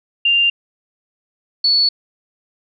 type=tone pair in turn; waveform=sine; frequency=2791 / 4430 Hz; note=F7 / C#8; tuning=-2 / -2 cents; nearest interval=minor sixth; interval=800 cents; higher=second; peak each=-11 dBFS; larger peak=neither; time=0.25-0.5 / 1.64-1.89 s; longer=neither; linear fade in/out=5 ms; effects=none